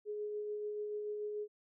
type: tone with tremolo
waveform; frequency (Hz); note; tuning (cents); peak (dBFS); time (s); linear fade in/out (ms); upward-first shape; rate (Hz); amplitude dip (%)
sine; 419.2; G#4; +16; -36; 0.05-1.48; 50; sine; 6.9; 25
effects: none